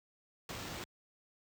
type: noise with sample-and-hold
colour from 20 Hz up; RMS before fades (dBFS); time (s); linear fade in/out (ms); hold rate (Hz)
pink; -43; 0.49-0.84; 2; 11025
effects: high-pass 60 Hz 12 dB/octave